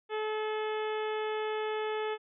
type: harmonic tone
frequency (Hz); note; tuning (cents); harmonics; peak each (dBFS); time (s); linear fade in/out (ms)
430.9; A4; -36; 1 / 2 / 3 / 4 / 5 / 6 / 7 / 8; -32 / -38 / -42 / -44 / -46 / -48 / -49 / -50; 0.09-2.18; 50
effects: none